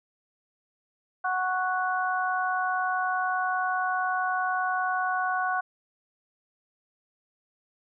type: harmonic tone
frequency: 369.6 Hz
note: F#4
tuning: 2 cents flat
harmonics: 2 / 3 / 4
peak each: -28 / -30 / -29 dBFS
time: 1.24-5.61 s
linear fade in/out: 10 ms
effects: none